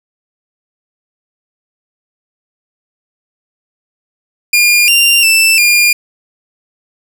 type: tone with pitch steps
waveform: sawtooth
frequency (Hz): 2416 / 2781 / 2655 / 2412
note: D7 / F7 / E7 / D7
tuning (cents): +48 / -8 / +12 / +46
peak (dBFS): -3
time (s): 4.53-5.93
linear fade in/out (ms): 5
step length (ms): 350
effects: none